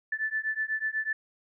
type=beating tone pair; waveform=sine; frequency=1749 / 1757.1 Hz; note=A6 / A6; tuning=-11 / -3 cents; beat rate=8.1 Hz; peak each=-31 dBFS; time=0.12-1.13 s; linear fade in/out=5 ms; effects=none